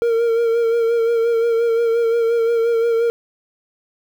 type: tone with vibrato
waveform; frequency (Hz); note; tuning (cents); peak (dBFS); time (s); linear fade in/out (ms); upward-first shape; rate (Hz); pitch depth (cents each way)
triangle; 462.2; A#4; -15; -12; 0.02-3.1; 0; sine; 5.7; 33
effects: 8-bit